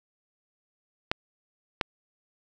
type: clicks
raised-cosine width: 0.3 ms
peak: -8 dBFS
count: 2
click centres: 1.115 / 1.812 s
effects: none

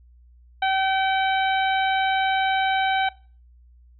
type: harmonic tone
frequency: 768 Hz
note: G5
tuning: 36 cents flat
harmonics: 1 / 2 / 3 / 4 / 5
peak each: -20 / -26 / -30 / -32 / -34 dBFS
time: 0.62-3.09 s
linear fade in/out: 5 ms
effects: noise-tail reverb RT60 0.4 s tail -22 dB re dry + added 60 Hz sine -49 dBFS peak until 3.99 s

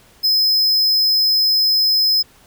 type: tone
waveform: square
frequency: 5100 Hz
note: D#8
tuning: 42 cents sharp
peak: -13 dBFS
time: 0.23-2.23 s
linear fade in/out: 20 ms
effects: pink hiss -50 dBFS RMS until 2.46 s

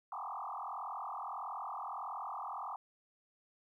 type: tone with frequency modulation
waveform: sine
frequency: 987.8 Hz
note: B5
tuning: in tune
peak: -39 dBFS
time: 0.12-2.76 s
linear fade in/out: 2 ms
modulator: 41.6 Hz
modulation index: 5.9
effects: 13-bit

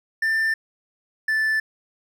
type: tone pair in turn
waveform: triangle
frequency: 1785 / 1756.4 Hz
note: A6 / A6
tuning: +24 / -4 cents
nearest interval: unison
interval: 28 cents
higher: first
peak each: -17 dBFS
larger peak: neither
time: 0.22-0.54 / 1.28-1.6 s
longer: neither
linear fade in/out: 5 ms
effects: none

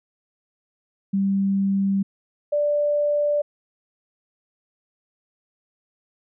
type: tone pair in turn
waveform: sine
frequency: 196 / 587.3 Hz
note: G3 / D5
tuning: 0 / 0 cents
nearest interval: octave + perfect fifth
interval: 1900 cents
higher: second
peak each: -18 / -18 dBFS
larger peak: neither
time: 1.13-2.03 / 2.52-3.42 s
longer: neither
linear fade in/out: 10 ms
effects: none

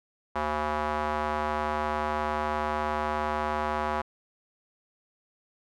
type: tone with band-pass filter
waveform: square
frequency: 75.7 Hz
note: D#2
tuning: 47 cents flat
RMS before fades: -29 dBFS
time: 0.35-4.02 s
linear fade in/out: 10 ms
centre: 980 Hz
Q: 1.9
effects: none

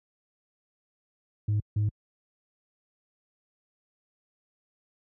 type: tone bursts at uneven times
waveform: sine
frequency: 105 Hz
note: G#2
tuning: 19 cents sharp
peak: -20 dBFS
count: 2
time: 1.48-1.6 / 1.76-1.89 s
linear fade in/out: 5 ms
effects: tanh soft clip ceiling -21 dBFS + high-pass 60 Hz 12 dB/octave

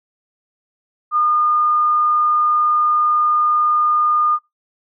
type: tone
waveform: sine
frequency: 1217 Hz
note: D#6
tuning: 39 cents flat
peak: -13 dBFS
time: 1.11-4.39 s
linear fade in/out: 50 ms
effects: noise-tail reverb RT60 0.2 s tail -20 dB re dry

